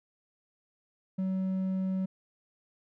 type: tone with hard clipping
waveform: sine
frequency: 188.7 Hz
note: F#3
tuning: 34 cents sharp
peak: -29 dBFS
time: 1.18-2.06 s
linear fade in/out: 10 ms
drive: 3 dB
effects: none